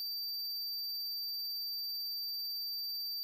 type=tone; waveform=square; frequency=4653 Hz; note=D8; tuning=17 cents flat; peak=-37 dBFS; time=0-3.23 s; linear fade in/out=0 ms; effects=12-bit